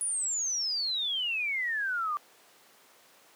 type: exponential sweep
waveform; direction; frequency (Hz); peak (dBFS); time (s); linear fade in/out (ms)
sine; down; 9956 to 1160; -28; 0.01-2.17; 0
effects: pink hiss -58 dBFS RMS until 3.35 s + high-pass 400 Hz 12 dB/octave